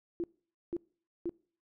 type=tone bursts; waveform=sine; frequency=342.6 Hz; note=F4; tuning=33 cents flat; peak=-31 dBFS; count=3; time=0.2-1.294 s; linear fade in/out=0 ms; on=38 ms; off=490 ms; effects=noise-tail reverb RT60 0.5 s tail -25 dB re dry